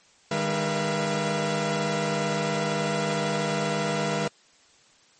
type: tone cluster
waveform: sawtooth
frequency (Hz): 153.5 / 202.1 / 482.5 / 678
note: D#3 / G#3 / B4 / E5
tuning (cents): -23 / -47 / -40 / +49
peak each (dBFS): -26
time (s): 0.31-4.28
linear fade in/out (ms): 5
effects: white hiss -58 dBFS RMS until 5.19 s + MP3 32 kbps